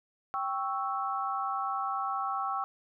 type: chord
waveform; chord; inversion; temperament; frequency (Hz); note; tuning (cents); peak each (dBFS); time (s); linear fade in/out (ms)
sine; C# diminished; second; equal; 784 / 1108.7 / 1318.5; G5 / C#6 / E6; 0 / 0 / 0; -34; 0.34-2.64; 0
effects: none